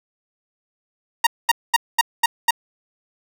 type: tone bursts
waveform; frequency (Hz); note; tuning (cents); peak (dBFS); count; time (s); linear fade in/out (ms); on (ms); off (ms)
sawtooth; 932.3; A#5; 0; -8; 6; 1.24-2.508; 5; 28; 220
effects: none